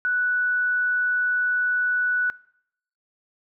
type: tone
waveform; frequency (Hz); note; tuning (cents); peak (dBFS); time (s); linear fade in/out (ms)
sine; 1480; F#6; 0; -20; 0.05-2.3; 0
effects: noise-tail reverb RT60 0.7 s tail -22 dB re dry